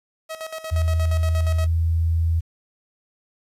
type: tone with tremolo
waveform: sawtooth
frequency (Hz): 639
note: D#5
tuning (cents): +46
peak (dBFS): -25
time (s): 0.29-1.67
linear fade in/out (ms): 20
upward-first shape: square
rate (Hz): 8.5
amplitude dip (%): 70
type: tone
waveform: sine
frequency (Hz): 82.41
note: E2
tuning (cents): 0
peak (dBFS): -17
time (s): 0.71-2.41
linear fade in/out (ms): 20
effects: resampled to 32000 Hz + 9-bit